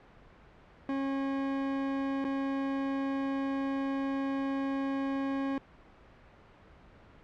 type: tone with dropouts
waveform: 40% pulse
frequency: 272.7 Hz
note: C#4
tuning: 28 cents flat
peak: -29 dBFS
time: 0.89-5.58 s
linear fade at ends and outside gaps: 1 ms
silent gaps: 2.243-2.249 s
effects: pink hiss -56 dBFS RMS until 7.23 s + low-pass 2000 Hz 12 dB/octave